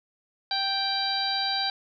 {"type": "harmonic tone", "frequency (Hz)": 784, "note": "G5", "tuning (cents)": 0, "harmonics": [1, 2, 3, 4, 5, 6], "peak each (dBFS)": [-30, -34, -40, -38, -29, -30], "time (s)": [0.51, 1.7], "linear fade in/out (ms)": 2, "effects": []}